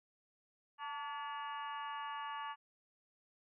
harmonic tone with a mistuned harmonic, 286.1 Hz, D4, 45 cents flat, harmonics 3 / 4 / 5 / 6 / 7 / 8 / 9 / 10, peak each -44 / -44 / -56 / -50 / -60 / -60 / -63 / -53 dBFS, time 0.78-2.56 s, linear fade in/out 50 ms, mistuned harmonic 3, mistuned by +54 cents, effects none

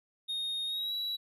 triangle tone with pitch glide, 3708 to 3910 Hz, A#7 to B7, -10 to -18 cents, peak -31 dBFS, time 0.28-1.17 s, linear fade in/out 20 ms, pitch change +92 cents, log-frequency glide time 0.66-0.94 s, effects none

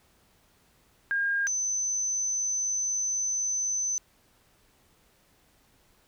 sine tone pair in turn, 1616 / 6101 Hz, G#6 / G8, -48 / -48 cents, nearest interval octave + major seventh, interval 2300 cents, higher second, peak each -24 / -26 dBFS, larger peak first, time 1.11-1.47 / 1.47-3.98 s, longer second, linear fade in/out 0 ms, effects pink hiss -64 dBFS RMS until 6.07 s

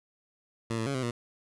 15% pulse tone with pitch steps, 114.5 / 112.1 / 139 / 129.7 / 119.1 Hz, A#2 / A2 / C#3 / C3 / A#2, -31 / +33 / +5 / -15 / +38 cents, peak -23 dBFS, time 0.7-1.11 s, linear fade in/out 5 ms, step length 82 ms, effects resampled to 24000 Hz + 10-bit

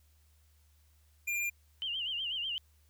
square tone, 2398 Hz, D7, 36 cents sharp, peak -32 dBFS, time 1.27-1.5 s, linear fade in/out 10 ms
sine tone with vibrato, 2980 Hz, F#7, 12 cents sharp, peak -33 dBFS, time 1.82-2.58 s, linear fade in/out 0 ms, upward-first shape sine, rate 8.1 Hz, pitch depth 120 cents each way
effects added 75 Hz sine -63 dBFS peak until 2.89 s + white hiss -72 dBFS RMS until 2.89 s

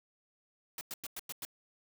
white noise bursts, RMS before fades -41 dBFS, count 6, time 0.78-1.451 s, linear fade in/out 2 ms, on 31 ms, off 97 ms, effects none

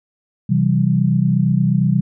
sine chord, C major, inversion none, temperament equal with one note detuned, 130.81 / 164.81 / 193.3 Hz, C3 / E3 / G3, 0 / 0 / -24 cents, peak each -17 dBFS, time 0.49-2.01 s, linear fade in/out 10 ms, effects none

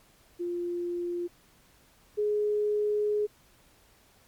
sine tone pair in turn, 349.2 / 418.7 Hz, F4 / G#4, 0 / +14 cents, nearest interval minor third, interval 314 cents, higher second, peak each -29 / -24 dBFS, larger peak second, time 0.39-1.28 / 2.17-3.27 s, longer second, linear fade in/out 20 ms, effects pink hiss -61 dBFS RMS until 4.27 s + MP3 96 kbps

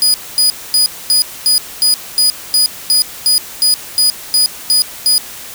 sawtooth tone bursts, 4950 Hz, D#8, 10 cents flat, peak -5 dBFS, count 15, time 0.02-5.18 s, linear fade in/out 0 ms, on 120 ms, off 240 ms, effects white hiss -30 dBFS RMS until 5.54 s

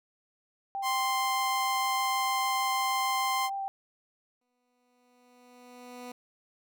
sine tone with vibrato, 784 Hz, G5, in tune, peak -31 dBFS, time 0.75-3.68 s, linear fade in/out 0 ms, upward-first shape sine, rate 6.5 Hz, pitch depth 11 cents each way
sawtooth tone, 1046.5 Hz, C6, in tune, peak -24 dBFS, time 0.82-3.5 s, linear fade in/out 50 ms
15% pulse tone with exponential growth, 246.9 Hz, B3, in tune, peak -33 dBFS, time 4.41-6.12 s, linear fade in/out 5 ms, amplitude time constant 370 ms
effects none

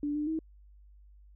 sine tone with pitch steps, 292 / 298.8 / 318.6 Hz, D4 / D4 / D#4, -10 / +30 / +41 cents, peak -29 dBFS, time 0.03-0.39 s, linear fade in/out 2 ms, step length 120 ms, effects added 50 Hz sine -53 dBFS peak until 1.35 s

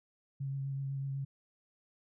sine tone with vibrato, 136.9 Hz, C#3, 21 cents flat, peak -34 dBFS, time 0.4-1.25 s, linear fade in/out 10 ms, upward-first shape triangle, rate 8 Hz, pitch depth 20 cents each way, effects none

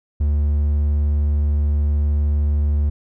triangle tone, 73.4 Hz, D2, in tune, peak -13 dBFS, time 0.2-2.9 s, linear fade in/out 10 ms, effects none

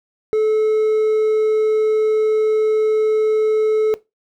triangle tone with hard clipping, 433.2 Hz, A4, 27 cents flat, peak -14 dBFS, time 0.33-3.94 s, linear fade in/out 0 ms, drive 5 dB, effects noise-tail reverb RT60 0.2 s tail -18 dB re dry

